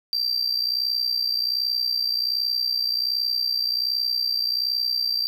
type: tone with amplitude modulation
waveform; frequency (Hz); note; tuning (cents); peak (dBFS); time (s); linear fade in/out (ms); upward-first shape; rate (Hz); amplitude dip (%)
triangle; 4699; D8; 0; -17; 0.13-5.27; 0; sine; 61.3; 75
effects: none